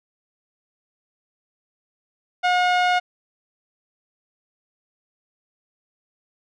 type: tone with low-pass filter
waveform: sawtooth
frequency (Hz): 721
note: F#5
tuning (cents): -45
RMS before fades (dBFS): -19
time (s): 2.43-3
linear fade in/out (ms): 20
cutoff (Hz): 3200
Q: 0.9
effects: none